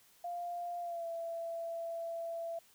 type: tone with pitch glide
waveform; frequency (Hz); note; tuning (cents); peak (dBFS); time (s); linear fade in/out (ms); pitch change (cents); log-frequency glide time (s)
sine; 698.5 to 669.3; F5 to E5; 0 to +26; -37; 0.24-2.59; 5; -74; 0.8-1.07
effects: white hiss -65 dBFS RMS until 2.74 s